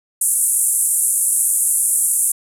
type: band-pass noise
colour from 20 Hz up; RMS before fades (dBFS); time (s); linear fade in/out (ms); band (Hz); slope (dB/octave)
white; -17; 0.21-2.32; 5; 8300 to 11000; 48
effects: none